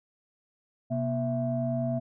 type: tone cluster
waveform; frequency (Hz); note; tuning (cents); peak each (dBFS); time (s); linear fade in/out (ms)
sine; 129.3 / 239 / 660; C3 / A#3 / E5; -20 / +43 / +2; -30; 0.9-2; 20
effects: tanh soft clip ceiling -18 dBFS